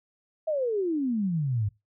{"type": "exponential sweep", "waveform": "sine", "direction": "down", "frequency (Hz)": [653, 98], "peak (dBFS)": -24, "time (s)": [0.47, 1.69], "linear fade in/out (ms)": 10, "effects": ["noise-tail reverb RT60 0.2 s tail -20 dB re dry"]}